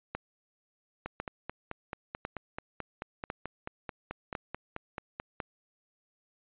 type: two click trains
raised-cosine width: 0.5 ms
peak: -19 / -21 dBFS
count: 6 / 20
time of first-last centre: 0.15-5.402 / 1.06-5.199 s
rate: 0.952 / 4.59 Hz
effects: resampled to 8000 Hz